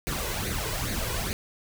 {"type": "noise with flanger", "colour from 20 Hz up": "pink", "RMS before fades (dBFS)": -30, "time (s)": [0.07, 1.33], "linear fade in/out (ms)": 0, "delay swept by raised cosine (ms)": [0.46, 2.06], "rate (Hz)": 2.4, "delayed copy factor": 0.65, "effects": []}